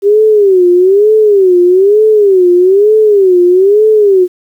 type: tone with vibrato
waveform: sine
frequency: 391.9 Hz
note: G4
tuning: in tune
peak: -3 dBFS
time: 0.02-4.28 s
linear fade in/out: 50 ms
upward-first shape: sine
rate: 1.1 Hz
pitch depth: 180 cents each way
effects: 7-bit